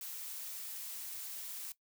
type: noise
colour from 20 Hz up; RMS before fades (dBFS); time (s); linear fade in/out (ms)
blue; -44; 0.01-1.72; 2
effects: noise-tail reverb RT60 0.1 s tail -17 dB re dry